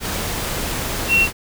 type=tone in noise; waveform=sine; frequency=2727 Hz; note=F7; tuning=42 cents flat; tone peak=-12 dBFS; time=1.08-1.28 s; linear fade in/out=50 ms; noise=pink; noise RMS=-24 dBFS; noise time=0-1.33 s; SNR=+9 dB; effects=none